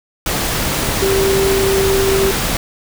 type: tone in noise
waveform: sine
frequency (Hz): 388.8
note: G4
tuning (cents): -14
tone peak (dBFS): -13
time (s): 1.02-2.31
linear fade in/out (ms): 2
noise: pink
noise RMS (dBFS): -18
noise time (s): 0.26-2.57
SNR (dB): +2
effects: none